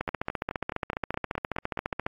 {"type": "two click trains", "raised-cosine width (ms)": 0.5, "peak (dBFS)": [-16, -13], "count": [9, 31], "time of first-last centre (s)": [[0.09, 1.774], [0.01, 2.065]], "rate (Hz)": [4.75, 14.6], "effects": ["AAC 32 kbps"]}